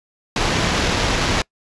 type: noise with sample-and-hold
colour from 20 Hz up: pink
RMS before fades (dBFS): -19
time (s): 0.36-1.42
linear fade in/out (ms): 2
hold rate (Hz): 8820
effects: noise-tail reverb RT60 0.1 s tail -25 dB re dry + resampled to 22050 Hz